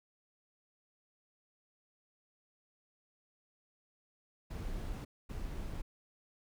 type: noise bursts at uneven times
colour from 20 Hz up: brown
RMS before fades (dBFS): -40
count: 2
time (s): 4.5-5.05 / 5.29-5.82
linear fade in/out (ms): 10
effects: none